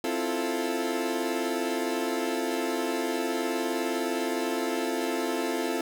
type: chord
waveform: 30% pulse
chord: F major seventh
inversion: second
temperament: equal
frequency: 261.6 / 329.6 / 349.2 / 440 Hz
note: C4 / E4 / F4 / A4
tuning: 0 / 0 / 0 / 0 cents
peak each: -30 dBFS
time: 0.04-5.81 s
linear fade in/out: 2 ms
effects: none